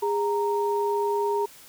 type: tone pair together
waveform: sine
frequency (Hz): 409.1 / 929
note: G#4 / A#5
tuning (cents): -26 / -6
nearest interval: octave + major second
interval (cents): 1420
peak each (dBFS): -24 / -26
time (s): 0.02-1.46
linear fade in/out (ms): 10
effects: white hiss -49 dBFS RMS until 1.68 s